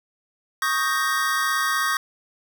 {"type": "chord", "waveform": "square", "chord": "Eb dominant seventh", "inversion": "third", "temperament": "equal", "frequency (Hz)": [1108.7, 1244.5, 1568, 1864.7], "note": ["Db6", "Eb6", "G6", "Bb6"], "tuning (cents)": [0, 0, 0, 0], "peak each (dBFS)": -27, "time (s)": [0.62, 1.97], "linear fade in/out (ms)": 2, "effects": []}